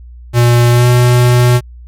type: tone with pitch glide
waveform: square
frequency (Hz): 120 to 122.8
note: B2 to B2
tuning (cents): -49 to -9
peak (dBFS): -6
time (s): 0.33-1.61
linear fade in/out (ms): 50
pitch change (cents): +40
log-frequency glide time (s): 0.7-0.87
effects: added 60 Hz sine -30 dBFS peak until 1.87 s + MP3 64 kbps